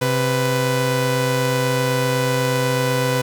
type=tone pair together; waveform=sawtooth; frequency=131.29 / 497.1 Hz; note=C3 / B4; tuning=+6 / +11 cents; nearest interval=octave + major seventh; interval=2305 cents; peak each=-16 / -16 dBFS; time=0.01-3.22 s; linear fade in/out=10 ms; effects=none